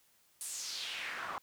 pink noise with band-pass filter sweep, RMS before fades -41 dBFS, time 0.41-1.38 s, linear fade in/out 0 ms, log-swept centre 10000 to 1000 Hz, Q 2.8, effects white hiss -69 dBFS RMS until 1.42 s

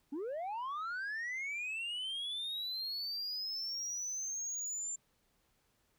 sine linear sweep, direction up, 261.6 to 7300 Hz, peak -34 dBFS, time 0.12-4.96 s, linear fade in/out 10 ms, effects tanh soft clip ceiling -36 dBFS + pink hiss -75 dBFS RMS until 5.98 s

